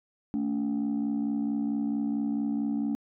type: tone pair together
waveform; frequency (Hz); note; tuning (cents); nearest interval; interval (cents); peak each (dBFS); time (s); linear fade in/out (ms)
sine; 220 / 284.5; A3 / C#4; 0 / +45; major third; 445; -27; 0.34-2.95; 0
effects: tanh soft clip ceiling -23 dBFS